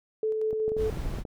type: tone with tremolo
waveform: sine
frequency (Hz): 436.1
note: A4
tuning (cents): -15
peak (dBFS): -24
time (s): 0.23-0.9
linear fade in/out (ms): 2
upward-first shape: square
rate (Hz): 5.4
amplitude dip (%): 25
type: clicks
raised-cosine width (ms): 2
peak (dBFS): -24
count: 11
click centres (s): 0.53 / 0.68 / 0.719 / 0.767 / 0.835 / 0.928 / 0.973 / 1.06 / 1.14 / 1.186 / 1.252
type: noise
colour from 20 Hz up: brown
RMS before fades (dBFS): -32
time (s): 0.76-1.24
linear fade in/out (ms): 50
effects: none